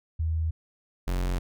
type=tone pair in turn; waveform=sine / 45% pulse; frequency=80.4 / 44.98 Hz; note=E2 / F#1; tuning=-43 / -48 cents; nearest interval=minor seventh; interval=1005 cents; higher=first; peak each=-24 / -25 dBFS; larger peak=first; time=0.19-0.51 / 1.07-1.39 s; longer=neither; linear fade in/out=10 ms; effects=none